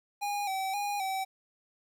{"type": "tone with vibrato", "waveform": "square", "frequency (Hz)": 792, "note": "G5", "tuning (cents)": 18, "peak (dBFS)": -31, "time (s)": [0.21, 1.25], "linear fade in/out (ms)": 20, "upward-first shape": "square", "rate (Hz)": 1.9, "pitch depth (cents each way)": 55, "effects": ["11-bit"]}